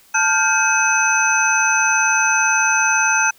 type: tone cluster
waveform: sine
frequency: 879 / 1407 / 1565 / 2555 / 6070 Hz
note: A5 / F6 / G6 / D#7 / F#8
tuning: -2 / +12 / -3 / +45 / +43 cents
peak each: -20 dBFS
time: 0.14-3.31 s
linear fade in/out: 10 ms
effects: white hiss -51 dBFS RMS until 3.38 s